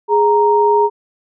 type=tone pair together; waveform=sine; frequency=415.3 / 932.3 Hz; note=G#4 / A#5; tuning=0 / 0 cents; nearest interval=octave + major second; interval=1400 cents; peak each=-12 dBFS; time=0.08-0.9 s; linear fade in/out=50 ms; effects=none